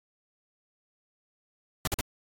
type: noise bursts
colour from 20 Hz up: pink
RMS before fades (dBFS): -28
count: 3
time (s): 1.85-2.01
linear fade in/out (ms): 2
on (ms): 24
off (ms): 44
effects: AAC 64 kbps